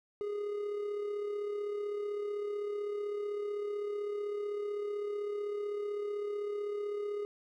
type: tone with amplitude modulation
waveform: triangle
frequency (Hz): 412.5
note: G#4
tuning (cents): -12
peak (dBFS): -30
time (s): 0.21-7.25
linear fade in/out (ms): 0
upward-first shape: sine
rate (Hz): 35.8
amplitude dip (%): 40
effects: none